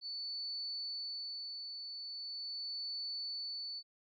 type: tone with tremolo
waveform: sine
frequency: 4480 Hz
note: C#8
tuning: 18 cents sharp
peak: -38 dBFS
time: 0.01-3.83 s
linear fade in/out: 50 ms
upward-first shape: sine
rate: 0.41 Hz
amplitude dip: 40%
effects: none